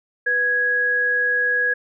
sine tone pair together, 493.9 / 1661.2 Hz, B4 / G#6, 0 / 0 cents, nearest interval octave + major sixth, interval 2100 cents, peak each -28 / -17 dBFS, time 0.26-1.74 s, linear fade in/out 10 ms, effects none

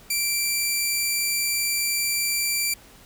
10% pulse tone, 2349 Hz, D7, in tune, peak -13 dBFS, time 0.1-2.74 s, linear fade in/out 5 ms, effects pink hiss -50 dBFS RMS until 3.05 s

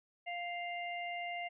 harmonic tone, 698.5 Hz, F5, in tune, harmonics 1 / 3 / 4, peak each -40 / -42 / -47 dBFS, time 0.26-1.49 s, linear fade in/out 20 ms, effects none

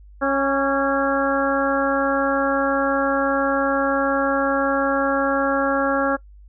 harmonic tone with a mistuned harmonic, 274.3 Hz, C#4, 18 cents flat, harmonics 1 / 2 / 3 / 4 / 5 / 6, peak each -23 / -21 / -27 / -27 / -24 / -27 dBFS, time 0.21-6.17 s, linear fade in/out 20 ms, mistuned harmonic 4, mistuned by +35 cents, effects noise-tail reverb RT60 0.1 s tail -21 dB re dry + added 50 Hz sine -42 dBFS peak until 6.48 s

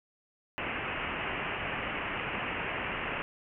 white low-pass noise, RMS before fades -35 dBFS, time 0.58-3.22 s, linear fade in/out 0 ms, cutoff 2900 Hz, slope 96 dB/octave, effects none

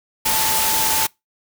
sine tone in noise, 880 Hz, A5, in tune, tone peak -24 dBFS, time 0.25-1.07 s, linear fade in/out 10 ms, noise white, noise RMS -19 dBFS, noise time 0.25-1.07 s, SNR -8 dB, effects noise-tail reverb RT60 0.2 s tail -25 dB re dry

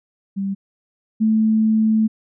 sine tone pair in turn, 196 / 219 Hz, G3 / A3, 0 / -8 cents, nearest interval major second, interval 192 cents, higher second, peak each -20 / -13 dBFS, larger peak second, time 0.36-0.55 / 1.2-2.08 s, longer second, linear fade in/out 20 ms, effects none

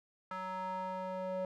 square tone with band-pass filter sweep, 186.4 Hz, F#3, 13 cents sharp, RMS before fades -39 dBFS, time 0.31-1.45 s, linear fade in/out 2 ms, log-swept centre 1200 to 600 Hz, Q 3.4, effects none

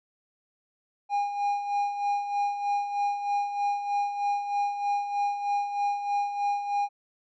triangle tone with tremolo, 813 Hz, G#5, 37 cents flat, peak -21 dBFS, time 1.09-6.89 s, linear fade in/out 50 ms, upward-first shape sine, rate 3.2 Hz, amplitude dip 60%, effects resampled to 16000 Hz

